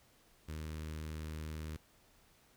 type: tone with notch filter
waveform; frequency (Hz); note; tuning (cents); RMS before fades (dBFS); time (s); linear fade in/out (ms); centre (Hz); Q
sawtooth; 77.78; D#2; 0; -43; 0.48-1.77; 10; 730; 1.2
effects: pink hiss -67 dBFS RMS until 2.56 s